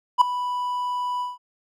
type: tone with ADSR envelope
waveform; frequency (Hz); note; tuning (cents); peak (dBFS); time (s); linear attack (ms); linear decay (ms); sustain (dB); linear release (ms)
triangle; 987.8; B5; 0; -6; 0.18-1.38; 33; 4; -16; 170
effects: none